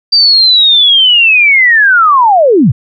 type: linear sweep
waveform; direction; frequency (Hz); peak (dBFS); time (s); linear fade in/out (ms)
sine; down; 4699 to 92.4; -3; 0.12-2.72; 10
effects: none